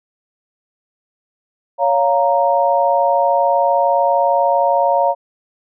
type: chord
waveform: sine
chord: Bb minor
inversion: first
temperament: just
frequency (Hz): 559.4 / 699.2 / 932.3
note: Db5 / F5 / Bb5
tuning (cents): +16 / +2 / 0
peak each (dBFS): -16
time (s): 1.78-5.15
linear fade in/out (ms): 50
effects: none